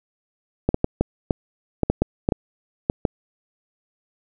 clicks, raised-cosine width 2 ms, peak -4 dBFS, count 12, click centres 0.69 / 0.744 / 0.844 / 1.01 / 1.308 / 1.833 / 1.9 / 2.02 / 2.289 / 2.322 / 2.899 / 3.052 s, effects none

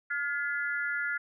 sine tone cluster, 1419 / 1709 / 2017 Hz, F6 / G#6 / B6, +27 / +49 / +36 cents, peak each -31 / -34 / -38 dBFS, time 0.1-1.18 s, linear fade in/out 10 ms, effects none

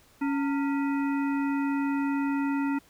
harmonic tone with a mistuned harmonic, 278.5 Hz, C#4, 8 cents sharp, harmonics 1 / 3 / 5 / 7 / 9, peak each -25 / -35 / -39 / -42 / -44 dBFS, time 0.21-2.79 s, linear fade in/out 10 ms, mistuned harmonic 3, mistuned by +150 cents, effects pink hiss -59 dBFS RMS until 2.89 s

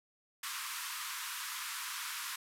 pink band-pass noise, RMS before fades -41 dBFS, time 0.43-2.36 s, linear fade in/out 5 ms, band 960 to 15000 Hz, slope 96 dB/octave, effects none

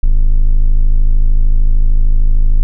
triangle tone, 26.61 Hz, G#0, 43 cents sharp, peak -3 dBFS, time 0.03-2.63 s, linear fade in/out 0 ms, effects none

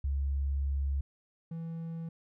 sine / triangle tone pair in turn, 69.3 / 164.82 Hz, C#2 / E3, 0 / 0 cents, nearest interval octave + minor third, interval 1500 cents, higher second, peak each -28 / -34 dBFS, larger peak first, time 0.04-1.01 / 1.51-2.09 s, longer first, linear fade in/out 5 ms, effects none

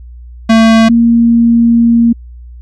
square / sine tone pair in turn, 224.7 / 233.1 Hz, A3 / A#3, +37 / 0 cents, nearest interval minor second, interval 63 cents, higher second, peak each -4 dBFS, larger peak neither, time 0.49-0.89 / 0.89-2.13 s, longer second, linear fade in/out 10 ms, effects added 60 Hz sine -28 dBFS peak until 2.61 s + low-pass 5000 Hz 12 dB/octave

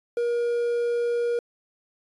triangle tone with quantisation, 475.3 Hz, A#4, 34 cents sharp, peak -20 dBFS, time 0.17-1.39 s, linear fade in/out 2 ms, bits 8, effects resampled to 24000 Hz

